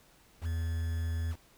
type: tone with quantisation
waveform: triangle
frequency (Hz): 82.41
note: E2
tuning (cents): 0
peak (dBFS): -28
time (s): 0.41-1.36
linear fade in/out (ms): 50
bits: 8
effects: pink hiss -62 dBFS RMS until 1.57 s